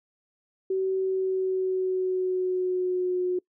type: tone with pitch glide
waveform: sine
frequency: 380 to 362.6 Hz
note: F#4 to F#4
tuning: +46 to -35 cents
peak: -23 dBFS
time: 0.7-3.39 s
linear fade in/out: 5 ms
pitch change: -81 cents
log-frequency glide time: 0.97-3.22 s
effects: noise-tail reverb RT60 0.1 s tail -24 dB re dry